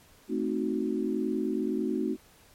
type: chord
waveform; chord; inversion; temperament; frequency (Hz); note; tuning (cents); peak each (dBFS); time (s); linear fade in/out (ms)
sine; A diminished seventh; none; equal; 220 / 261.6 / 311.1 / 370; A3 / C4 / Eb4 / Gb4; 0 / 0 / 0 / 0; -32; 0.28-2.17; 50
effects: pink hiss -58 dBFS RMS until 2.54 s + MP3 64 kbps